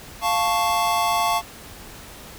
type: chord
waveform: square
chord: F augmented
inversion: none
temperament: equal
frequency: 698.5 / 880 / 1108.7 Hz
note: F5 / A5 / C#6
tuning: 0 / 0 / 0 cents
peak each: -24 dBFS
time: 0.21-1.42 s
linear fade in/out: 50 ms
effects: pink hiss -41 dBFS RMS until 2.38 s

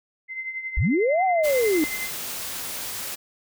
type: tone with tremolo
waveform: sine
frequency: 2069 Hz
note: C7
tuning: 20 cents flat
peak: -26 dBFS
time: 0.28-2.11 s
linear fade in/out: 50 ms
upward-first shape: triangle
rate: 11 Hz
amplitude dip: 70%
type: linear two-way sweep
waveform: sine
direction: up then down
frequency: 38.69 to 774 to 292 Hz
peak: -18 dBFS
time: 0.77-1.84 s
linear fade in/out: 0 ms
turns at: 1.24 s
type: noise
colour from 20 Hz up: white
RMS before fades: -32 dBFS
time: 1.43-3.16 s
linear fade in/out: 20 ms
effects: none

